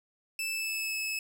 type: tone with pitch glide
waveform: sawtooth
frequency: 2637 to 2596 Hz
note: E7 to E7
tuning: 0 to -27 cents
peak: -28 dBFS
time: 0.39-1.19 s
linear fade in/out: 2 ms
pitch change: -27 cents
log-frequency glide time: 0.5-0.95 s
effects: none